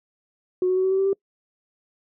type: tone with pitch steps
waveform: sine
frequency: 365.8 / 370.1 / 374.4 / 378.7 / 383.1 / 387.6 / 392.1 Hz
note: F#4 / F#4 / F#4 / F#4 / G4 / G4 / G4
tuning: -20 / 0 / +20 / +40 / -40 / -20 / 0 cents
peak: -17 dBFS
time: 0.62-1.131 s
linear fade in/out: 2 ms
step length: 73 ms
effects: noise-tail reverb RT60 0.1 s tail -26 dB re dry + tanh soft clip ceiling -13 dBFS